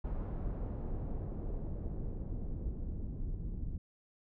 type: noise with low-pass filter sweep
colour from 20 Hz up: brown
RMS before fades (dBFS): -38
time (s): 0.04-3.78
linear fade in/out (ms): 5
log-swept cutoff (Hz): 1000 to 230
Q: 0.84
effects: none